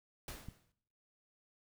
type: noise with exponential decay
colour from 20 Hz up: pink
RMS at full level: -43 dBFS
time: 0.28-0.72 s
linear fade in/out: 2 ms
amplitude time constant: 94 ms
type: click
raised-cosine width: 5 ms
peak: -33 dBFS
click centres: 0.486 s
effects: noise-tail reverb RT60 0.7 s tail -20 dB re dry